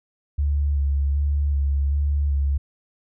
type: tone with vibrato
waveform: sine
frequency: 71 Hz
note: C#2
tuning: 42 cents sharp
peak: -18 dBFS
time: 0.38-2.58 s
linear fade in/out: 10 ms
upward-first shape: square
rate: 1.3 Hz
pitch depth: 24 cents each way
effects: none